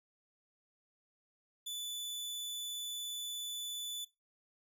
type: tone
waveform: sawtooth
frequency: 3483 Hz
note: A7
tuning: 18 cents flat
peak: -36 dBFS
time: 1.66-4.05 s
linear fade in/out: 10 ms
effects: noise-tail reverb RT60 0.2 s tail -17 dB re dry